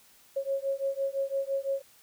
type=beating tone pair; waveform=sine; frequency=544 / 549.9 Hz; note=C#5 / C#5; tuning=-33 / -14 cents; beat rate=5.9 Hz; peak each=-31 / -31 dBFS; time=0.36-1.82 s; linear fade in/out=10 ms; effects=white hiss -59 dBFS RMS until 2.02 s